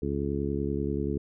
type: harmonic tone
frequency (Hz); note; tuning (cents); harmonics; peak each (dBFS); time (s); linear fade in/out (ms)
70.4; C#2; +27; 1 / 2 / 3 / 4 / 5 / 6; -34 / -34 / -34 / -34 / -34 / -34; 0.02-1.18; 5
effects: none